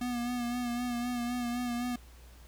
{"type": "tone with vibrato", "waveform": "square", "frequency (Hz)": 242.5, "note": "B3", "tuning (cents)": -31, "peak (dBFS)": -32, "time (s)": [0.01, 1.96], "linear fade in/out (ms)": 5, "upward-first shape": "sine", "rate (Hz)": 3.9, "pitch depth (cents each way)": 34, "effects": ["added 60 Hz sine -51 dBFS peak until 2.47 s", "pink hiss -59 dBFS RMS until 2.47 s"]}